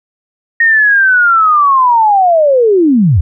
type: linear sweep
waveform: sine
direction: down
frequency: 1864.7 to 69.6 Hz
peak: -5 dBFS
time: 0.6-3.21 s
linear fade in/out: 5 ms
effects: none